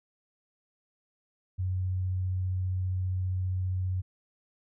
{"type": "tone with vibrato", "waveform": "sine", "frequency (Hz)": 92.5, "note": "F#2", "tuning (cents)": 0, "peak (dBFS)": -27, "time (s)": [1.58, 4.02], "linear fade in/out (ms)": 20, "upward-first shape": "sine", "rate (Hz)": 15, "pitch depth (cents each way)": 8, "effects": []}